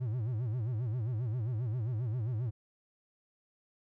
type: tone with vibrato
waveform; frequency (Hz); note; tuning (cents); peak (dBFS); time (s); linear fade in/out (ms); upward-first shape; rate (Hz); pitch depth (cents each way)
triangle; 116.4; A#2; -2; -29; 0-2.51; 20; sine; 7.5; 190
effects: none